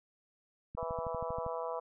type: click train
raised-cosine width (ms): 5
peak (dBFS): -31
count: 10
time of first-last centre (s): 0.75-1.464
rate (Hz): 12.6
type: harmonic tone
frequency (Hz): 164.7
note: E3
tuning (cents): -1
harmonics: 3 / 4 / 5 / 6 / 7 / 8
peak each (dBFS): -39 / -40 / -46 / -41 / -45 / -51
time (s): 0.77-1.8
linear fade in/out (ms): 10
effects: none